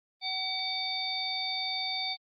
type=harmonic tone with a mistuned harmonic; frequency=760 Hz; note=F#5; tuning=46 cents sharp; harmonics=1 / 3 / 5 / 6; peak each=-38 / -38 / -35 / -34 dBFS; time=0.21-2.17 s; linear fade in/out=50 ms; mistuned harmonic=5; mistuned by=-83 cents; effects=Opus 24 kbps